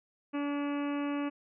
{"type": "harmonic tone with a mistuned harmonic", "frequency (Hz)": 287.4, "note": "D4", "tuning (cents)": -37, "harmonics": [1, 2, 3, 4, 5, 6, 7, 8, 9, 10], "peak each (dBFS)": [-31, -41, -45, -43, -50, -51, -53, -51, -49, -54], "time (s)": [0.33, 1.3], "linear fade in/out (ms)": 20, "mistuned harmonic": 6, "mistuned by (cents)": -17, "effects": []}